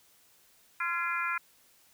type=harmonic tone with a mistuned harmonic; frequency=344.4 Hz; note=F4; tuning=24 cents flat; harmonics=3 / 4 / 5 / 6 / 7; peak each=-37 / -32 / -37 / -38 / -36 dBFS; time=0.8-1.38 s; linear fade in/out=5 ms; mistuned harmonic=5; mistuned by=-42 cents; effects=white hiss -63 dBFS RMS until 1.93 s